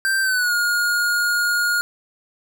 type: tone with pitch glide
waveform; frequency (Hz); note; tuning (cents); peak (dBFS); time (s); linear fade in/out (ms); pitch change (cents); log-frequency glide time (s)
square; 1568 to 1429.6; G6 to F6; 0 to +40; -18; 0.05-1.81; 0; -160; 0.21-0.53
effects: none